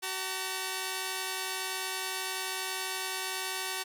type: tone pair together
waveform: 5% pulse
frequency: 378.4 / 910 Hz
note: F#4 / A#5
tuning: +39 / -42 cents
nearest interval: octave + minor third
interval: 1519 cents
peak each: -24 dBFS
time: 0.02-3.84 s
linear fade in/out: 20 ms
effects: none